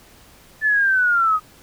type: linear sweep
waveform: sine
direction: down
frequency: 1757 to 1238 Hz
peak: -14 dBFS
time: 0.61-1.4 s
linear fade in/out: 50 ms
effects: pink hiss -49 dBFS RMS until 1.62 s